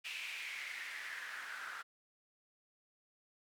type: noise with band-pass filter sweep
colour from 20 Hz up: white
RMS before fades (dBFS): -45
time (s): 0.04-1.83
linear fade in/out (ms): 20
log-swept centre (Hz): 2600 to 1400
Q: 4.8
effects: none